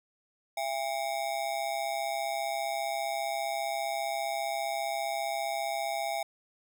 square ring-modulated tone, 740 Hz, F#5, in tune, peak -28 dBFS, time 0.57-6.23 s, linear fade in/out 5 ms, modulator 67.5 Hz, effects none

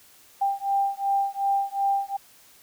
sine beating tone pair, 791 / 793.7 Hz, G5 / G5, +15 / +21 cents, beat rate 2.7 Hz, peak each -25 dBFS, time 0.41-2.17 s, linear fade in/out 10 ms, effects white hiss -54 dBFS RMS until 2.62 s

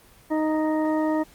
harmonic tone, 311.1 Hz, D#4, in tune, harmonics 1 / 2 / 3 / 4 / 6, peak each -22 / -27 / -30 / -38 / -38 dBFS, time 0.3-1.24 s, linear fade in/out 20 ms, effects pink hiss -53 dBFS RMS until 1.34 s + Opus 24 kbps

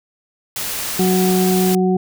white noise, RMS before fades -24 dBFS, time 0.56-1.75 s, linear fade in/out 2 ms
harmonic tone, 185 Hz, F#3, in tune, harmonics 1 / 2 / 4, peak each -15 / -17 / -24 dBFS, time 0.99-1.97 s, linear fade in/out 5 ms
effects none

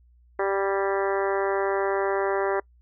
harmonic tone with a mistuned harmonic, 196 Hz, G3, in tune, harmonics 2 / 3 / 4 / 5 / 6 / 7 / 8 / 9 / 10, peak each -25 / -29 / -31 / -33 / -35 / -36 / -37 / -38 / -39 dBFS, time 0.39-2.6 s, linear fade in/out 5 ms, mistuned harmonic 8, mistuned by +31 cents, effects noise-tail reverb RT60 0.1 s tail -25 dB re dry + added 60 Hz sine -54 dBFS peak until 2.81 s

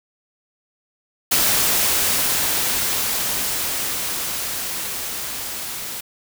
white noise with level ramp, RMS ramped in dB -17 to -30 dBFS, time 1.31-6.01 s, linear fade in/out 10 ms, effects none

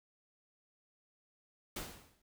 pink noise with exponential decay, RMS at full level -38 dBFS, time 1.76-2.22 s, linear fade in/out 5 ms, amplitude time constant 100 ms, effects none

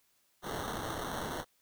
white noise with sample-and-hold, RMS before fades -38 dBFS, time 0.42-1.45 s, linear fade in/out 50 ms, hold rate 2450 Hz, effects white hiss -72 dBFS RMS until 1.61 s

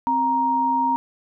sine tone pair together, 262.9 / 936.9 Hz, C4 / A#5, +8 / +8 cents, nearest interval octave + minor seventh, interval 2200 cents, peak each -26 / -18 dBFS, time 0.07-0.96 s, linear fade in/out 0 ms, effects none

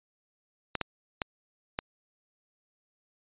clicks, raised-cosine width 0.3 ms, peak -13 dBFS, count 4, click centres 0.753 / 0.813 / 1.218 / 1.789 s, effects resampled to 8000 Hz

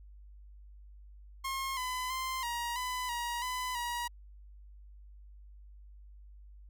sawtooth tone with pitch steps, 1073 / 1009 / 1043 / 948 / 1003 / 952 / 1005 / 957 Hz, C6 / B5 / C6 / A#5 / B5 / A#5 / B5 / A#5, +43 / +37 / -6 / +29 / +26 / +36 / +30 / +45 cents, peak -30 dBFS, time 1.44-4.08 s, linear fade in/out 10 ms, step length 330 ms, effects added 50 Hz sine -50 dBFS peak until 6.69 s

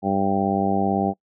harmonic tone, 98 Hz, G2, in tune, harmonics 1 / 2 / 3 / 4 / 5 / 6 / 7 / 8, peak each -33 / -23 / -27 / -28 / -32 / -32 / -28 / -24 dBFS, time 0.02-1.14 s, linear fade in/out 50 ms, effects noise-tail reverb RT60 0.1 s tail -23 dB re dry

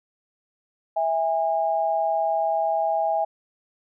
sine tone pair together, 655 / 815.7 Hz, E5 / G#5, -11 / -31 cents, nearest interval major third, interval 380 cents, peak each -23 dBFS, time 0.96-3.25 s, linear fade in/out 10 ms, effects none

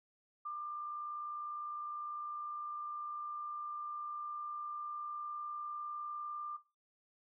sine tone with amplitude modulation, 1193 Hz, D6, 27 cents sharp, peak -37 dBFS, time 0.45-6.57 s, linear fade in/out 10 ms, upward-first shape sine, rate 59.9 Hz, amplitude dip 30%, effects noise-tail reverb RT60 0.3 s tail -18 dB re dry

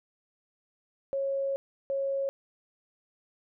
sine tone bursts at uneven times, 548 Hz, C#5, 20 cents flat, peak -27 dBFS, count 2, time 1.13-1.56 / 1.9-2.29 s, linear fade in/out 0 ms, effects none

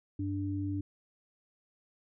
sine tone pair together, 98.01 / 293.7 Hz, G2 / D4, 0 / 0 cents, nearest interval octave + perfect fifth, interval 1900 cents, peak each -34 / -34 dBFS, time 0.19-0.81 s, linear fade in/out 5 ms, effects none

